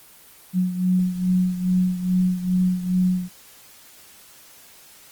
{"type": "beating tone pair", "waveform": "sine", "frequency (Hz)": [182.2, 184.6], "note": ["F#3", "F#3"], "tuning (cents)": [-26, -4], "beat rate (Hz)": 2.4, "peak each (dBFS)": [-19, -24], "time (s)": [0.53, 3.29], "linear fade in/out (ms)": 50, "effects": ["white hiss -48 dBFS RMS until 5.11 s", "Opus 24 kbps"]}